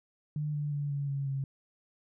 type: tone with pitch steps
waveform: sine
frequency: 150 / 147.17 / 144.39 / 141.66 / 138.99 / 136.36 Hz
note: D3 / D3 / D3 / C#3 / C#3 / C#3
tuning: +37 / +4 / -29 / +38 / +5 / -28 cents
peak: -30 dBFS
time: 0.36-1.44 s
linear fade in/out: 2 ms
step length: 180 ms
effects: none